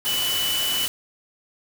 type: tone in noise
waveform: sine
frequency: 2977 Hz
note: F#7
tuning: 10 cents sharp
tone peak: -23 dBFS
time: 0.06-0.86 s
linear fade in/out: 0 ms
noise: white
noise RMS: -27 dBFS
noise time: 0.05-0.88 s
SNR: +1 dB
effects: none

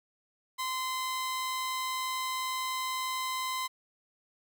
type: tone pair together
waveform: sawtooth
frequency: 1033 / 3896 Hz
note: C6 / B7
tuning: -22 / -24 cents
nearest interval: octave + major seventh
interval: 2298 cents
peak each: -28 / -39 dBFS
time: 0.58-3.68 s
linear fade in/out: 20 ms
effects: none

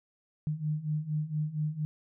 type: beating tone pair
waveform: sine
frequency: 150 / 154.3 Hz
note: D3 / D#3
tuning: +37 / -14 cents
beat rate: 4.3 Hz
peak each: -34 / -31 dBFS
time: 0.47-1.85 s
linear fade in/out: 0 ms
effects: none

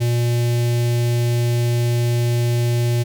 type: tone with notch filter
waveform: square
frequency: 119.5 Hz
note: A#2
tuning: 43 cents sharp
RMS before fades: -18 dBFS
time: 0-3.04 s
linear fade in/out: 20 ms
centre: 1200 Hz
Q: 0.75
effects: none

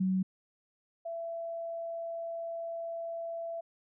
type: tone pair in turn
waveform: sine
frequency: 187.7 / 668.9 Hz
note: F#3 / E5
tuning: +25 / +25 cents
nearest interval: octave + minor seventh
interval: 2200 cents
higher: second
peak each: -26 / -35 dBFS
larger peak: first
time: 0-0.23 / 1.05-3.61 s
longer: second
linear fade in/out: 10 ms
effects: none

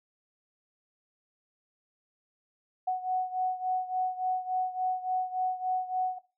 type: beating tone pair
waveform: sine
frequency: 740 / 743.5 Hz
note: F#5 / F#5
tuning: 0 / +8 cents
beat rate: 3.5 Hz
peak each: -29 / -33 dBFS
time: 2.87-6.19 s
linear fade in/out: 10 ms
effects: noise-tail reverb RT60 0.3 s tail -18 dB re dry

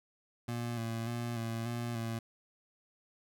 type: tone with vibrato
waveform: 25% pulse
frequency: 116.54 Hz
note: A#2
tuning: in tune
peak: -31 dBFS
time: 0.48-2.19 s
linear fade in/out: 5 ms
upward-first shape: square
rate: 1.7 Hz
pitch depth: 34 cents each way
effects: none

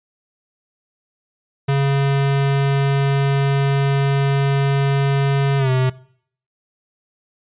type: tone with pitch glide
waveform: square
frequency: 138.59 to 129.31 Hz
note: C#3 to C3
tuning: 0 to -20 cents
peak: -15 dBFS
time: 1.68-5.9 s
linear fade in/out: 10 ms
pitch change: -120 cents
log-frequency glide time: 5.58-5.7 s
effects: noise-tail reverb RT60 0.6 s tail -20 dB re dry + resampled to 8000 Hz

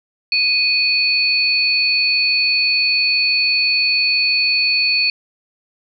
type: tone pair together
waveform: sine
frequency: 2488 / 4433 Hz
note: D#7 / C#8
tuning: -1 / -1 cents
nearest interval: minor seventh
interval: 1000 cents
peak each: -16 dBFS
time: 0.32-5.1 s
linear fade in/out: 2 ms
effects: none

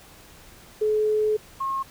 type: tone pair in turn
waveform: sine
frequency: 427.9 / 1078.2 Hz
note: A4 / C#6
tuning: -48 / -48 cents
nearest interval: octave + major third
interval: 1600 cents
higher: second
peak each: -19 / -24 dBFS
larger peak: first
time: 0.81-1.37 / 1.6-1.83 s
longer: first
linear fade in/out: 10 ms
effects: pink hiss -49 dBFS RMS until 1.9 s

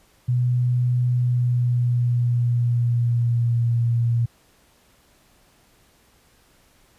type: tone with pitch glide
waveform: sine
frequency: 123.47 to 117.69 Hz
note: B2 to A#2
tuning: 0 to +17 cents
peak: -17 dBFS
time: 0.28-4.26 s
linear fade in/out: 10 ms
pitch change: -83 cents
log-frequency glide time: 1.1-3.68 s
effects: pink hiss -58 dBFS RMS until 6.98 s + resampled to 32000 Hz

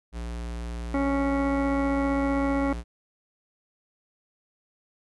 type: tone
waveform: square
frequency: 58.5 Hz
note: A#1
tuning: 7 cents sharp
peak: -32 dBFS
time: 0.12-2.84 s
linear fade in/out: 50 ms
type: harmonic tone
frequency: 277.1 Hz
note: C#4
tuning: 1 cent flat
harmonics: 1 / 2 / 3 / 4 / 5 / 7 / 8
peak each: -24 / -30 / -34 / -36 / -38 / -41 / -42 dBFS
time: 0.94-2.73 s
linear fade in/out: 2 ms
effects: resampled to 24000 Hz

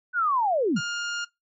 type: linear sweep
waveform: sine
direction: down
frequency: 1510 to 108.2 Hz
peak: -20 dBFS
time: 0.13-0.81 s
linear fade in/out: 50 ms
type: tone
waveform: sawtooth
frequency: 1412 Hz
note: F6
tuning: 19 cents sharp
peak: -24 dBFS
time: 0.76-1.25 s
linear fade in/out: 10 ms
effects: noise-tail reverb RT60 0.2 s tail -22 dB re dry + MP3 32 kbps

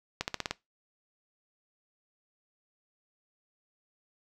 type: accelerating click train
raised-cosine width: 0.2 ms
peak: -13 dBFS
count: 6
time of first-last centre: 0.21-0.51 s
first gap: 69 ms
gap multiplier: 0.93
effects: noise-tail reverb RT60 0.2 s tail -20 dB re dry

